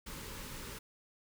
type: band-stop noise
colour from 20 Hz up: pink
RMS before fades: -45 dBFS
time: 0.06-0.79 s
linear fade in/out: 10 ms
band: 590 to 830 Hz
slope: 96 dB/octave
effects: none